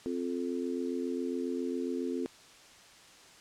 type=harmonic tone; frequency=87.31 Hz; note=F2; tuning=in tune; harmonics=3 / 4 / 5; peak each=-34 / -36 / -38 dBFS; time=0.06-2.26 s; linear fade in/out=0 ms; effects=white hiss -55 dBFS RMS until 3.4 s + low-pass 7000 Hz 12 dB/octave